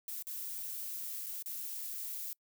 violet noise with dropouts, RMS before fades -41 dBFS, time 0.08-2.33 s, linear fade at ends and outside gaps 1 ms, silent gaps 0.225-0.269 / 1.262-1.266 / 1.425-1.459 s, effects noise-tail reverb RT60 0.1 s tail -26 dB re dry

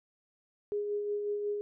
sine tone with tremolo, 412.9 Hz, G#4, 10 cents flat, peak -29 dBFS, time 0.72-1.61 s, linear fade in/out 0 ms, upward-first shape sine, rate 5.5 Hz, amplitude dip 35%, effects none

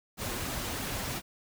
pink noise with flanger, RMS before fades -35 dBFS, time 0.17-1.22 s, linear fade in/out 50 ms, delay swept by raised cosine 1.9 to 7.2 ms, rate 3 Hz, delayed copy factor -0.55, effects none

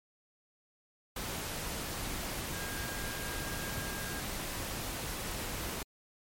sine tone in noise, 1618 Hz, G#6, 46 cents flat, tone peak -44 dBFS, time 2.53-4.2 s, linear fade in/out 5 ms, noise pink, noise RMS -38 dBFS, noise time 1.16-5.83 s, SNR -9 dB, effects MP3 64 kbps

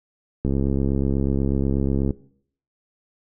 click train, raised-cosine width 3 ms, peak -10 dBFS, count 114, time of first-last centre 0.45-2.107 s, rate 68.2 Hz, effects noise-tail reverb RT60 0.6 s tail -19 dB re dry

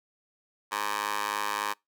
15% pulse tone with high-pass filter, 103.5 Hz, G#2, 5 cents flat, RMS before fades -31 dBFS, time 0.71-1.74 s, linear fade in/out 20 ms, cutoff 1000 Hz, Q 1.8, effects noise-tail reverb RT60 0.2 s tail -26 dB re dry

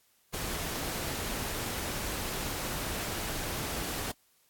pink noise, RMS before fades -35 dBFS, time 0.33-4.12 s, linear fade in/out 10 ms, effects white hiss -68 dBFS RMS until 4.49 s + AAC 64 kbps

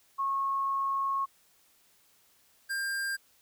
sine / square tone pair in turn, 1093 / 1597.2 Hz, C#6 / G6, -25 / +32 cents, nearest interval perfect fifth, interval 657 cents, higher second, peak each -27 / -31 dBFS, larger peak first, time 0.18-1.26 / 2.69-3.17 s, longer first, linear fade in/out 20 ms, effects white hiss -65 dBFS RMS until 3.41 s

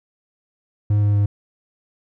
triangle tone with pitch steps, 103.83 / 102.93 / 102.05 Hz, G#2 / G#2 / G#2, 0 / -15 / -30 cents, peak -12 dBFS, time 0.9-1.26 s, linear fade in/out 5 ms, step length 120 ms, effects none

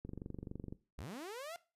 click train, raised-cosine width 3 ms, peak -31 dBFS, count 17, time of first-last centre 0.05-0.725 s, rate 23.7 Hz
sawtooth linear sweep, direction up, 43.65 to 706 Hz, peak -40 dBFS, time 0.98-1.56 s, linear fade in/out 0 ms
effects noise-tail reverb RT60 0.3 s tail -18 dB re dry + resampled to 32000 Hz

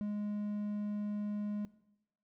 triangle tone, 207.7 Hz, G#3, in tune, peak -32 dBFS, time 0.01-1.65 s, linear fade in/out 0 ms, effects noise-tail reverb RT60 0.9 s tail -19 dB re dry

